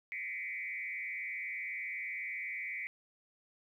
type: tone with frequency modulation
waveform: sine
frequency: 2162 Hz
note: C#7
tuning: 44 cents flat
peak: -37 dBFS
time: 0.12-2.87 s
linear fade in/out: 0 ms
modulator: 100 Hz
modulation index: 2
effects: 12-bit